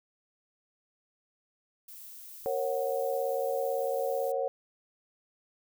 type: noise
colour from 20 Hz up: violet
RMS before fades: -47 dBFS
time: 1.88-4.32 s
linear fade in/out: 5 ms
type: chord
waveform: sine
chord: F# major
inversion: first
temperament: equal with one note detuned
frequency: 466.2 / 544.2 / 740 Hz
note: A#4 / C#5 / F#5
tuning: 0 / -32 / 0 cents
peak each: -33 / -30 / -35 dBFS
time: 2.46-4.48 s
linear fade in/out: 0 ms
effects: none